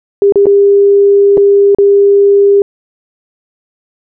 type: tone with dropouts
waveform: sine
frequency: 401.2 Hz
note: G4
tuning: 40 cents sharp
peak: -3 dBFS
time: 0.22-2.62 s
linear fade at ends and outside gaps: 1 ms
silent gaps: 0.323-0.357 / 0.457-0.467 / 1.372-1.377 / 1.748-1.785 s
effects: none